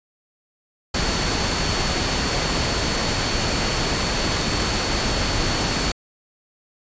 sine tone in noise, 4435 Hz, C#8, in tune, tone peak -30 dBFS, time 0.94-5.92 s, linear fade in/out 5 ms, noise pink, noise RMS -22 dBFS, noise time 0.94-5.92 s, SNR -11 dB, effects resampled to 16000 Hz

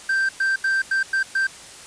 triangle tone bursts at uneven times, 1568 Hz, G6, in tune, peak -16 dBFS, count 6, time 0.09-0.29 / 0.4-0.56 / 0.64-0.82 / 0.91-1.03 / 1.13-1.23 / 1.35-1.47 s, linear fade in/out 5 ms, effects white hiss -41 dBFS RMS until 1.86 s + resampled to 22050 Hz

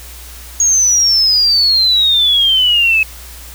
sine exponential sweep, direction down, 6645 to 2566 Hz, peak -8 dBFS, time 0.6-3.03 s, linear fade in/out 2 ms, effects added 60 Hz sine -33 dBFS peak until 3.54 s + white hiss -35 dBFS RMS until 3.54 s

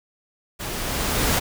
pink noise with level ramp, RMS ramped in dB -31 to -19 dBFS, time 0.59-1.4 s, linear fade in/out 20 ms, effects none

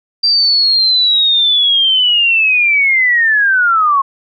sine linear sweep, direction down, 4725 to 1073 Hz, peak -8 dBFS, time 0.23-4.02 s, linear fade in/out 10 ms, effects none

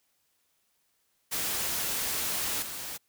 white noise with level steps, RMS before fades -31 / -38 dBFS, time 1.31-2.98 s, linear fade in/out 20 ms, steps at 2.62 s, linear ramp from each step 5 ms, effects white hiss -73 dBFS RMS until 3.08 s

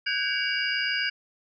sine tone cluster, 1511 / 1638 / 2277 / 2828 / 4871 Hz, F#6 / G#6 / C#7 / F7 / D#8, +36 / -24 / +46 / +21 / -38 cents, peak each -31 dBFS, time 0.06-1.1 s, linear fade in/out 10 ms, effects none

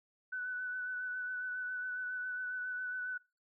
sine tone with vibrato, 1494 Hz, F#6, 16 cents sharp, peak -36 dBFS, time 0.32-3.18 s, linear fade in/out 10 ms, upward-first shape sine, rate 7.3 Hz, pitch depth 22 cents each way, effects noise-tail reverb RT60 0.3 s tail -24 dB re dry

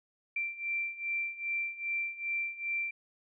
sine beating tone pair, 2352 / 2354.5 Hz, D7 / D7, +2 / +4 cents, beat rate 2.5 Hz, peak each -37 / -34 dBFS, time 0.36-2.91 s, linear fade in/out 5 ms, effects none

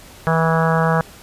harmonic tone with a mistuned harmonic, 162.8 Hz, E3, 21 cents flat, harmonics 1 / 3 / 4 / 5 / 6 / 7 / 8 / 9 / 10, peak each -17 / -22 / -23 / -24 / -25 / -25 / -26 / -27 / -27 dBFS, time 0.27-1.01 s, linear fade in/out 0 ms, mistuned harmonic 10, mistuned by +24 cents, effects pink hiss -42 dBFS RMS until 1.22 s + resampled to 32000 Hz

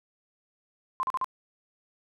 sine tone bursts, 1044 Hz, C6, 4 cents flat, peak -25 dBFS, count 4, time 1-1.244 s, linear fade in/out 0 ms, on 31 ms, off 40 ms, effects none

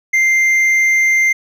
triangle tone with hard clipping, 2093 Hz, C7, in tune, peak -11 dBFS, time 0.13-1.33 s, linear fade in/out 10 ms, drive 7 dB, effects none

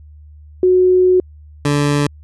sine / 20% pulse tone pair in turn, 367 / 145.1 Hz, F#4 / D3, -14 / -21 cents, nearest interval octave + major third, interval 1607 cents, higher first, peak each -8 dBFS, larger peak neither, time 0.63-1.2 / 1.65-2.07 s, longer first, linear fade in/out 2 ms, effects added 75 Hz sine -37 dBFS peak until 2.23 s + resampled to 24000 Hz

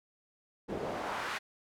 pink noise with band-pass filter sweep, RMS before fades -37 dBFS, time 0.68-1.39 s, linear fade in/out 20 ms, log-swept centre 300 to 1900 Hz, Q 1.2, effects none

